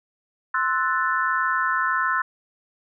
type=chord; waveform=sine; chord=F# half-diminished seventh; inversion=second; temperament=equal; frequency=1046.5 / 1318.5 / 1480 / 1760 Hz; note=C6 / E6 / F#6 / A6; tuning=0 / 0 / 0 / 0 cents; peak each=-25 / -25 / -25 / -27 dBFS; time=0.54-2.22 s; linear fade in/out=5 ms; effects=none